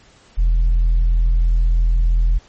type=tone with tanh clipping; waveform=sine; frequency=41.52 Hz; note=E1; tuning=13 cents sharp; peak=-12 dBFS; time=0.37-2.39 s; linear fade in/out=20 ms; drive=1 dB; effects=pink hiss -50 dBFS RMS until 2.48 s + MP3 32 kbps